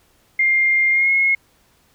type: tone with pitch glide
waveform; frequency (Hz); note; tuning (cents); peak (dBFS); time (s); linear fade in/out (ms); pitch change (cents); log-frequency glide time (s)
sine; 2112 to 2165; C7 to C#7; +16 to -41; -13; 0.39-1.35; 5; +43; 0.91-1.11
effects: pink hiss -58 dBFS RMS until 1.94 s